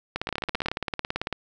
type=two click trains; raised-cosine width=0.3 ms; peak=-13 / -11 dBFS; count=7 / 22; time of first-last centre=0.29-0.685 / 0.16-1.327 s; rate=15.2 / 18 Hz; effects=none